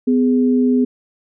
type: tone pair together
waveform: sine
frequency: 251.1 / 415.3 Hz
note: B3 / G#4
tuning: +29 / 0 cents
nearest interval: major sixth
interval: 871 cents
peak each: -12 / -20 dBFS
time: 0.07-0.85 s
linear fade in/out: 10 ms
effects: none